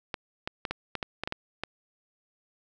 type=clicks; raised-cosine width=0.3 ms; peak=-15 dBFS; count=10; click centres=0.142 / 0.475 / 0.652 / 0.71 / 0.953 / 1.028 / 1.236 / 1.275 / 1.324 / 1.636 s; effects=none